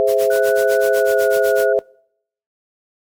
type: chord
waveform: sine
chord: Ab augmented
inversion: none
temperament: equal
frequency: 415.3 / 523.3 / 659.3 Hz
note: Ab4 / C5 / E5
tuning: 0 / 0 / 0 cents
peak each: -17 dBFS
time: 0-1.79 s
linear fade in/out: 0 ms
type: noise with tremolo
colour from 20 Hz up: white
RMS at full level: -30 dBFS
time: 0.07-1.66 s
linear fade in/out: 20 ms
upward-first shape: sine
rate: 8 Hz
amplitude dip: 100%
type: tone with pitch glide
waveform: sine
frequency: 1480 to 1452.1 Hz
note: F#6 to F#6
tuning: 0 to -33 cents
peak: -24 dBFS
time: 0.3-1.73 s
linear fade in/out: 5 ms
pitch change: -33 cents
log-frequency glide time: 0.91-1.23 s
effects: noise-tail reverb RT60 0.7 s tail -26 dB re dry + AAC 64 kbps